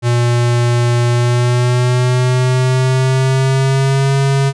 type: tone with pitch glide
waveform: square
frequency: 120.1 to 137.16 Hz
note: B2 to C#3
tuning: -48 to -18 cents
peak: -11 dBFS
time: 0.02-4.53 s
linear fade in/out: 50 ms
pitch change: +230 cents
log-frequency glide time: 1.1-4.15 s
effects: resampled to 22050 Hz